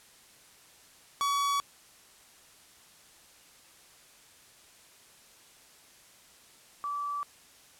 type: tone pair in turn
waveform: 45% pulse / sine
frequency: 1131 / 1156.8 Hz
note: C#6 / D6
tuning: +34 / -27 cents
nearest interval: unison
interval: 39 cents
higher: second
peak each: -26 / -31 dBFS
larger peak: first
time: 1.21-1.6 / 6.84-7.23 s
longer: neither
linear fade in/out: 0 ms
effects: white hiss -57 dBFS RMS until 7.79 s + low-pass 11000 Hz 12 dB/octave